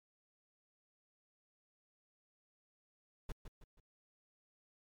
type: noise with echo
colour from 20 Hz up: brown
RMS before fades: -39 dBFS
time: 3.29-3.32 s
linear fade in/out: 5 ms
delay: 160 ms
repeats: 3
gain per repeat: -8 dB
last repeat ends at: 3.8 s
effects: MP3 96 kbps